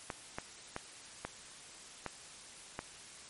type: clicks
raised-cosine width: 0.5 ms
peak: -22 dBFS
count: 6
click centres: 0.102 / 0.385 / 0.764 / 1.25 / 2.063 / 2.791 s
effects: white hiss -52 dBFS RMS until 3.29 s + MP3 48 kbps